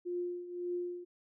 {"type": "tone with tremolo", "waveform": "sine", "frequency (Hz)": 353.4, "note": "F4", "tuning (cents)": 21, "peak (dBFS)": -32, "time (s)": [0.05, 1.05], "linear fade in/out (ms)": 20, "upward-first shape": "triangle", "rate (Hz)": 1.8, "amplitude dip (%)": 75, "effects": []}